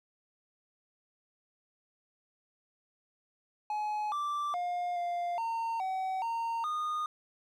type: tone with pitch steps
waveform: triangle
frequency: 845 / 1172 / 709 / 699 / 914 / 757 / 920 / 1227 Hz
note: G#5 / D6 / F5 / F5 / A#5 / F#5 / A#5 / D#6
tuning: +30 / -4 / +26 / +1 / -34 / +39 / -23 / -25 cents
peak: -29 dBFS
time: 3.7-7.06 s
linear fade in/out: 2 ms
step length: 420 ms
effects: none